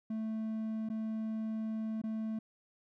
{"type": "tone with dropouts", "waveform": "triangle", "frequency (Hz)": 220, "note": "A3", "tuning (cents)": 0, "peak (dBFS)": -32, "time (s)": [0.1, 2.39], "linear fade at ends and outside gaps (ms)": 5, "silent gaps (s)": [[0.89, 0.899], [2.017, 2.037]], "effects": []}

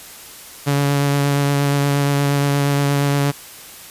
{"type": "tone with vibrato", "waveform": "sawtooth", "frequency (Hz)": 141.8, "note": "C#3", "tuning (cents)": 40, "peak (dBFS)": -11, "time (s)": [0.66, 3.32], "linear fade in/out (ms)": 20, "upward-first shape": "triangle", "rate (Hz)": 8.5, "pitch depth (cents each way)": 17, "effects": ["white hiss -38 dBFS RMS until 3.9 s", "resampled to 32000 Hz"]}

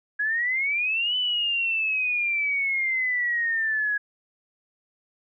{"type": "exponential two-way sweep", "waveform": "sine", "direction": "up then down", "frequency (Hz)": [1661.2, 3018, 1661.2], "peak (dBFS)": -22, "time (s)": [0.19, 3.98], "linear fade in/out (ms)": 10, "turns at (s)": 1.16, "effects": []}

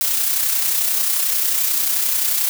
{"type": "noise with amplitude modulation", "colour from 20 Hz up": "blue", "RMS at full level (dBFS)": -17, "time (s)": [0.01, 2.49], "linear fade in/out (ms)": 0, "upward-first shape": "sine", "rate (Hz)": 31.3, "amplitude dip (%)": 40, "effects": []}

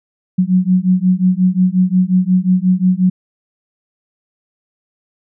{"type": "beating tone pair", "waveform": "sine", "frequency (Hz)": [181.1, 186.7], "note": ["F#3", "F#3"], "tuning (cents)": [-37, 16], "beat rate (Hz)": 5.6, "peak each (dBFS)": -13, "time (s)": [0.38, 3.1], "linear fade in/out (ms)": 10, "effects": []}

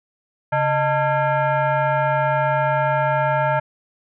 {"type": "tone with frequency modulation", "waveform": "sine", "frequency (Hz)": 138.59, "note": "C#3", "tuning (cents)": 0, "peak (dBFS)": -16, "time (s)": [0.52, 3.6], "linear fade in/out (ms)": 10, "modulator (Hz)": 754, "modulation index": 1.7, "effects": []}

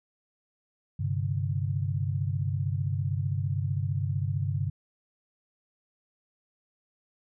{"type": "chord", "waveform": "sine", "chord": "G suspended fourth", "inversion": "none", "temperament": "equal with one note detuned", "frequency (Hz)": [98, 131.42, 146.83], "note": ["G2", "C3", "D3"], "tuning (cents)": [0, 8, 0], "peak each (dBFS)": [-29, -31, -32], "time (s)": [0.99, 4.7], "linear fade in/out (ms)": 10, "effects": []}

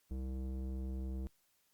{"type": "tone with low-pass filter", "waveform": "square", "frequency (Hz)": 65.1, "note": "C2", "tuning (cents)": -8, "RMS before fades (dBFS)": -40, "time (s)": [0.11, 1.27], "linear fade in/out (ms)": 0, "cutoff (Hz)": 360, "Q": 1.1, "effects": ["white hiss -75 dBFS RMS until 1.73 s", "Opus 48 kbps"]}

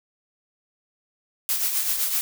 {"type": "noise with tremolo", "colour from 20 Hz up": "blue", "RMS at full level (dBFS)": -22, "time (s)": [1.49, 2.21], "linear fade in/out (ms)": 0, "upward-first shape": "triangle", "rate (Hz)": 7.8, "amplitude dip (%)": 55, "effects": []}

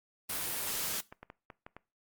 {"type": "noise", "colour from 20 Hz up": "white", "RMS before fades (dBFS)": -35, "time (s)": [0.29, 1.01], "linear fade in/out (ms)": 10}
{"type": "clicks", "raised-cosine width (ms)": 0.5, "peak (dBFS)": -31, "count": 6, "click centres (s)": [1.125, 1.23, 1.301, 1.502, 1.665, 1.766]}
{"effects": ["noise-tail reverb RT60 0.3 s tail -21 dB re dry", "Opus 32 kbps"]}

